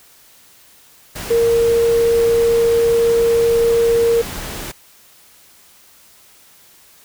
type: tone in noise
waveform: sine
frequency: 464.5 Hz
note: A#4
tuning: 6 cents flat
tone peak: -11 dBFS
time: 1.3-4.22 s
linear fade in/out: 10 ms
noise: pink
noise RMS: -28 dBFS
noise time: 1.15-4.72 s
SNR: +14 dB
effects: white hiss -48 dBFS RMS until 7.04 s